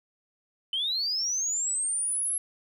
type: linear sweep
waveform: sine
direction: up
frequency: 3012 to 11175 Hz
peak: -25 dBFS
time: 0.73-2.38 s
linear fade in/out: 2 ms
effects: tanh soft clip ceiling -21 dBFS + 11-bit